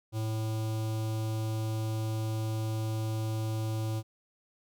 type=tone with notch filter; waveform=square; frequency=110 Hz; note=A2; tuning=in tune; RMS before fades=-32 dBFS; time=0.12-4.03 s; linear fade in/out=50 ms; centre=1800 Hz; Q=1; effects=none